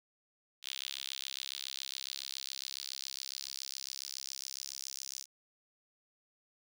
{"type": "tone with high-pass filter sweep", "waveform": "sawtooth", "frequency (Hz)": 67.2, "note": "C2", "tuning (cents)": 47, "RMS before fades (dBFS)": -43, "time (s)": [0.62, 5.26], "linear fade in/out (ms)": 50, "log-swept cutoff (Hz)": [3400, 5700], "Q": 3, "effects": []}